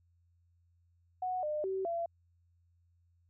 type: tone with pitch steps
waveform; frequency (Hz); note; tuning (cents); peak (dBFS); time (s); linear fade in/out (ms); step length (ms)
sine; 737 / 604 / 382.1 / 678; F#5 / D5 / G4 / E5; -7 / +48 / -44 / +49; -32; 1.22-2.06; 5; 210
effects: added 86 Hz sine -67 dBFS peak until 3.29 s